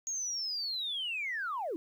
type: linear sweep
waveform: sine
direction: down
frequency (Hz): 6645 to 294.1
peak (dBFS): -32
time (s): 0.07-1.76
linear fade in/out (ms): 0
effects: tanh soft clip ceiling -28 dBFS + 11-bit